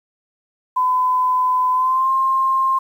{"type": "tone with pitch glide", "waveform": "sine", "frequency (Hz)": [1011, 1060], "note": ["B5", "C6"], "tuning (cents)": [40, 22], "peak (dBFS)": -14, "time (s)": [0.76, 2.79], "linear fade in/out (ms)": 10, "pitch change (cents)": 82, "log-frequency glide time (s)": [1.73, 2.1], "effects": ["8-bit"]}